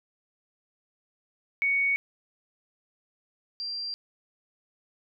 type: tone pair in turn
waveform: sine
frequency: 2230 / 4725 Hz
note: C#7 / D8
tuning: +10 / +10 cents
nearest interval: octave + minor second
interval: 1300 cents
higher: second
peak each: -22 / -31 dBFS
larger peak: first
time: 1.62-1.96 / 3.6-3.94 s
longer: neither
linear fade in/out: 0 ms
effects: none